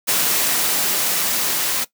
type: noise with level ramp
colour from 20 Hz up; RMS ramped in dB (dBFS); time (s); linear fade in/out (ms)
white; -18 to -21; 0.07-1.85; 20
effects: noise-tail reverb RT60 0.1 s tail -18 dB re dry + high-pass 150 Hz 12 dB/octave